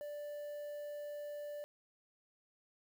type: tone with quantisation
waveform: triangle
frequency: 587.3 Hz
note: D5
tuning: in tune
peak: -40 dBFS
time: 0.01-1.64 s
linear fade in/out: 0 ms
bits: 10
effects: none